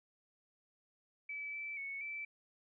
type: tone with pitch steps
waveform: sine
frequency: 2301 / 2320 / 2212 / 2322 Hz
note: D7 / D7 / C#7 / D7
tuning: -36 / -22 / -4 / -20 cents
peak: -40 dBFS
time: 1.29-2.25 s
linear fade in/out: 5 ms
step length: 240 ms
effects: none